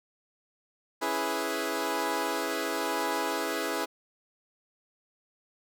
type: chord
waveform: 15% pulse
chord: C# minor seventh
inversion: none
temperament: equal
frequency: 277.2 / 329.6 / 415.3 / 493.9 Hz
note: C#4 / E4 / G#4 / B4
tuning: 0 / 0 / 0 / 0 cents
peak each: -30 / -27 / -27 / -28 dBFS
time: 1.01-3.86 s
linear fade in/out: 20 ms
effects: none